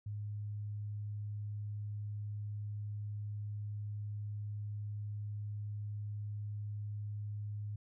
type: tone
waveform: sine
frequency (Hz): 104.1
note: G#2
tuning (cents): +5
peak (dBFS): -38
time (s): 0.06-7.76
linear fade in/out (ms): 5
effects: none